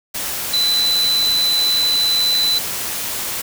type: tone in noise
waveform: sine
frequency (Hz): 4006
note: B7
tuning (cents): +24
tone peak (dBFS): -14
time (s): 0.53-2.59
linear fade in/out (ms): 10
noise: white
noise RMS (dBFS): -24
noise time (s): 0.14-3.42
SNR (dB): +7
effects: none